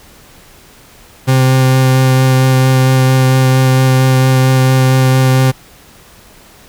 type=tone with vibrato; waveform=40% pulse; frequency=130.6 Hz; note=C3; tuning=3 cents flat; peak=-6 dBFS; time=1.27-5.52 s; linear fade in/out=20 ms; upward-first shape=sine; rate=4.4 Hz; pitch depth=10 cents each way; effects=pink hiss -41 dBFS RMS until 6.68 s